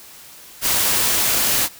white noise, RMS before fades -18 dBFS, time 0.61-1.69 s, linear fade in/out 50 ms, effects white hiss -42 dBFS RMS until 1.79 s

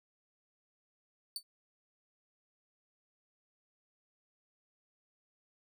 sawtooth tone with exponential decay, 4530 Hz, C#8, 37 cents sharp, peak -30 dBFS, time 1.36-1.43 s, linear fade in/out 1 ms, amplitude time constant 15 ms, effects none

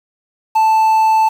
triangle tone with quantisation, 880 Hz, A5, in tune, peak -7 dBFS, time 0.55-1.29 s, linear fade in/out 10 ms, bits 6, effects none

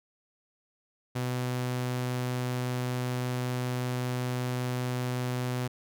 sawtooth tone, 125.2 Hz, B2, 24 cents sharp, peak -25 dBFS, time 1.15-5.68 s, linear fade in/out 10 ms, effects none

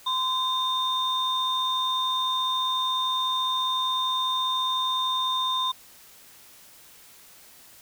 sine tone pair together, 1029 / 3635 Hz, C6 / A#7, -29 / -44 cents, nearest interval octave + minor seventh, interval 2185 cents, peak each -25 / -25 dBFS, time 0.06-5.72 s, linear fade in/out 10 ms, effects tanh soft clip ceiling -17 dBFS + white hiss -51 dBFS RMS until 7.81 s

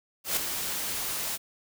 white noise with ADSR envelope, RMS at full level -25 dBFS, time 0.24-1.38 s, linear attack 130 ms, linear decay 4 ms, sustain -7 dB, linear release 30 ms, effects none

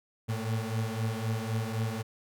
35% pulse beating tone pair, 110 / 113.9 Hz, A2 / A#2, 0 / -40 cents, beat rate 3.9 Hz, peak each -30 / -32 dBFS, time 0.28-2.03 s, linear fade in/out 20 ms, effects none

